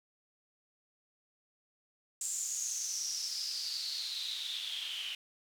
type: noise with band-pass filter sweep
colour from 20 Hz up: white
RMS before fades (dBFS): -38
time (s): 2.21-5.15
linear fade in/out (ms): 2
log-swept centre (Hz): 7500 to 2900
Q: 8.4
effects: none